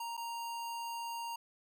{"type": "tone with dropouts", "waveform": "square", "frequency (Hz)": 932.3, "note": "A#5", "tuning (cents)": 0, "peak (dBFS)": -39, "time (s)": [0, 1.36], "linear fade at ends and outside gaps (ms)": 5, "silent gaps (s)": [0.169, 0.175], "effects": []}